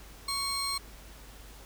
30% pulse tone pair together, 1108.7 / 4186 Hz, C#6 / C8, 0 / 0 cents, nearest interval octave + major seventh, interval 2300 cents, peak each -32 / -29 dBFS, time 0.28-0.78 s, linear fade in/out 5 ms, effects added 50 Hz sine -50 dBFS peak until 1.65 s + pink hiss -52 dBFS RMS until 1.65 s

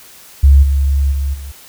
sine tone with level steps, 69.3 Hz, C#2, in tune, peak -3 / -10 / -14 / -25 dBFS, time 0.43-1.52 s, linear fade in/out 10 ms, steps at 0.62 / 1.11 / 1.33 s, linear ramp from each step 20 ms, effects white hiss -40 dBFS RMS until 1.68 s

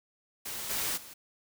white noise with level steps, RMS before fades -38 / -32 / -48 dBFS, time 0.45-1.14 s, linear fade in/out 10 ms, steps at 0.69 / 0.96 s, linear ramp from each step 20 ms, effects none

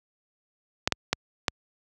clicks, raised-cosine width 0.2 ms, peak -4 dBFS, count 4, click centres 0.875 / 0.923 / 1.13 / 1.482 s, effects high-pass 60 Hz 12 dB/octave

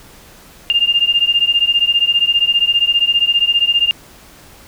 sine beating tone pair, 2800 / 2815 Hz, F7 / F7, +4 / +13 cents, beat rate 15 Hz, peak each -14 dBFS, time 0.7-3.91 s, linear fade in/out 0 ms, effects pink hiss -42 dBFS RMS until 4.67 s

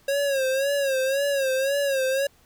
square tone with vibrato, 545 Hz, C#5, 29 cents flat, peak -22 dBFS, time 0.08-2.27 s, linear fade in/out 5 ms, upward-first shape sine, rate 1.9 Hz, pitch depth 77 cents each way, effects pink hiss -59 dBFS RMS until 2.45 s

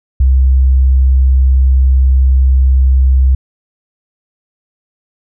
sine tone, 65.41 Hz, C2, in tune, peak -5 dBFS, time 0.2-3.35 s, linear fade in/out 5 ms, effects none

